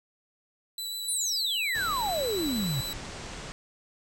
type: tone with vibrato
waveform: sawtooth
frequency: 3962 Hz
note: B7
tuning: 5 cents sharp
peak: -30 dBFS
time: 0.78-2.93 s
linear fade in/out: 2 ms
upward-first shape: square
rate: 6.9 Hz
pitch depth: 10 cents each way
type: exponential sweep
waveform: sine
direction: down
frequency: 10110 to 122.4 Hz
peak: -27 dBFS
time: 1.08-2.81 s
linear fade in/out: 5 ms
type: low-pass noise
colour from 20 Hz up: pink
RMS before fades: -40 dBFS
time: 1.75-3.52 s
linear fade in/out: 0 ms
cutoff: 8400 Hz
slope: 48 dB/octave
effects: none